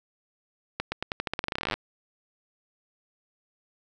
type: accelerating click train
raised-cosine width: 0.3 ms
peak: -12 dBFS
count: 23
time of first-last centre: 0.8-1.74 s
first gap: 120 ms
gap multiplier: 0.88
effects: none